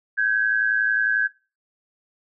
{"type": "tone pair together", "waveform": "sine", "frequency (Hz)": [1550.1, 1661.2], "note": ["G6", "G#6"], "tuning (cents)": [-20, 0], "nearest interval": "minor second", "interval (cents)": 120, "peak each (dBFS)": -21, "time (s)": [0.17, 1.28], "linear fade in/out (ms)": 20, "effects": ["noise-tail reverb RT60 0.3 s tail -19 dB re dry"]}